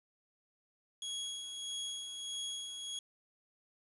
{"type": "tone with tremolo", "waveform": "sawtooth", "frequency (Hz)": 3322, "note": "G#7", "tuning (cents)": 0, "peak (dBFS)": -34, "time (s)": [1.02, 2.99], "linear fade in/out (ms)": 2, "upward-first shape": "sine", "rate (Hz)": 1.6, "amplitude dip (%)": 45, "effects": ["resampled to 24000 Hz", "10-bit"]}